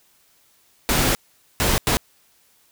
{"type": "noise bursts at uneven times", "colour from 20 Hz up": "pink", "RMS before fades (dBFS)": -19, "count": 3, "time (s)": [[0.89, 1.15], [1.6, 1.78], [1.87, 1.97]], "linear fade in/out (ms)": 0, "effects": ["white hiss -59 dBFS RMS until 2.71 s"]}